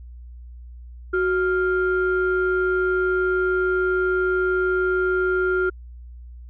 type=tone pair together; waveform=sine; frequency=370 / 1396.9 Hz; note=F#4 / F6; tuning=0 / 0 cents; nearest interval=octave + major seventh; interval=2300 cents; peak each=-19 / -22 dBFS; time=1.13-5.7 s; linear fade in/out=10 ms; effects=tanh soft clip ceiling -11 dBFS + added 60 Hz sine -37 dBFS peak until 6.49 s